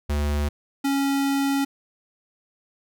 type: tone pair in turn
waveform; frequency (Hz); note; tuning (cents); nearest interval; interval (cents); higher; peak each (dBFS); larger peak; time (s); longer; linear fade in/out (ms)
square; 73.3 / 276.7; D2 / C#4; -3 / -3; octave + major seventh; 2300; second; -22 / -21; second; 0.09-0.49 / 0.84-1.65; second; 10
effects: none